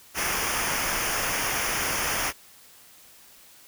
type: noise with comb filter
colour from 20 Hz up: pink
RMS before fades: -27 dBFS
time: 0.14-2.33 s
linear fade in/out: 50 ms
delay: 0.25 ms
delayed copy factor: -0.75
effects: white hiss -52 dBFS RMS until 3.67 s